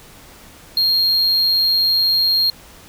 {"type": "tone", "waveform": "triangle", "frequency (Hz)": 4232, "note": "C8", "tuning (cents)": 19, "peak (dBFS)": -12, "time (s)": [0.77, 2.5], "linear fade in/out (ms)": 2, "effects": ["pink hiss -43 dBFS RMS until 2.88 s"]}